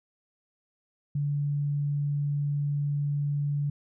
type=tone; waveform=sine; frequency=144.4 Hz; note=D3; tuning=29 cents flat; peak=-25 dBFS; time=1.15-3.7 s; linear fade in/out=5 ms; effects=none